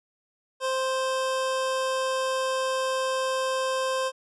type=tone; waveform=25% pulse; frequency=523.3 Hz; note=C5; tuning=in tune; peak=-21 dBFS; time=0.6-4.12 s; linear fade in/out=50 ms; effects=resampled to 24000 Hz